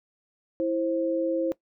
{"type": "tone pair together", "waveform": "sine", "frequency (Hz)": [329.6, 528.3], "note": ["E4", "C5"], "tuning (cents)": [0, 17], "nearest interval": "minor sixth", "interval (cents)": 817, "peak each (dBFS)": -26, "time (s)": [0.6, 1.52], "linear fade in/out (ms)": 0, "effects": ["noise-tail reverb RT60 0.1 s tail -19 dB re dry"]}